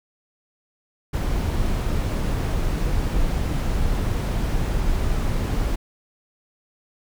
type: noise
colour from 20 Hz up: brown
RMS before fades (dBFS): -22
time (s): 1.13-5.76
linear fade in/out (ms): 10
effects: none